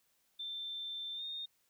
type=tone with pitch glide; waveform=sine; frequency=3560 to 3673 Hz; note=A7 to A#7; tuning=+20 to -26 cents; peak=-39 dBFS; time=0.39-1.46 s; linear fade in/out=10 ms; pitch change=+54 cents; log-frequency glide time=1.14-1.23 s; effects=white hiss -75 dBFS RMS until 1.69 s